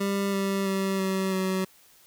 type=tone with pitch steps; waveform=25% pulse; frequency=198.3 / 195.8 / 193.32 / 190.88 / 188.47 Hz; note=G3 / G3 / G3 / G3 / F#3; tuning=+20 / -2 / -24 / -46 / +32 cents; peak=-21 dBFS; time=0-1.65 s; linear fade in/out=10 ms; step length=330 ms; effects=white hiss -57 dBFS RMS until 2.06 s